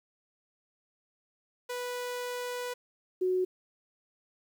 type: tone pair in turn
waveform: sawtooth / sine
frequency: 492.2 / 368.7 Hz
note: B4 / F#4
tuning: -6 / -6 cents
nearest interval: perfect fourth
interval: 500 cents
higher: first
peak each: -30 / -25 dBFS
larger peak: second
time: 1.69-2.74 / 3.21-3.45 s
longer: first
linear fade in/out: 10 ms
effects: 10-bit